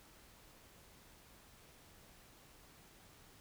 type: silence
effects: pink hiss -62 dBFS RMS until 3.4 s